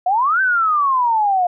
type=exponential two-way sweep; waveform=sine; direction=up then down; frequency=700 to 1568 to 700 Hz; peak=-13 dBFS; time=0.06-1.47 s; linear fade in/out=5 ms; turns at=0.41 s; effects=none